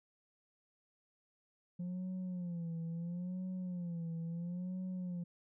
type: tone with vibrato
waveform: sine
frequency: 175 Hz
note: F3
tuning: 4 cents sharp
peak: -35 dBFS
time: 1.79-5.24 s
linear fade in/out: 10 ms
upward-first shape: sine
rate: 0.74 Hz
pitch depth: 100 cents each way
effects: tanh soft clip ceiling -37 dBFS